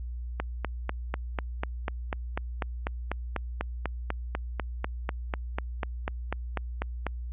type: click train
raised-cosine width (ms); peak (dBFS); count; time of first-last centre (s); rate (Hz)
0.5; -14; 28; 0.4-7.067; 4.05
effects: added 60 Hz sine -33 dBFS peak until 7.32 s + resampled to 8000 Hz